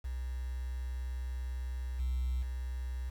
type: tone with level steps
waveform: sine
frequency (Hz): 63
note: B1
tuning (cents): +35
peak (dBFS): -34 / -28 / -34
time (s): 0.04-3.1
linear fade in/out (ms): 10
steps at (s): 1.99 / 2.42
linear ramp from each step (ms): 10
effects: tanh soft clip ceiling -28 dBFS + 9-bit